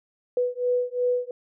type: beating tone pair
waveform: sine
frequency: 492.3 / 495.1 Hz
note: B4 / B4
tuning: -6 / +4 cents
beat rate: 2.8 Hz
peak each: -25 dBFS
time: 0.37-1.31 s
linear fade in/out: 2 ms
effects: none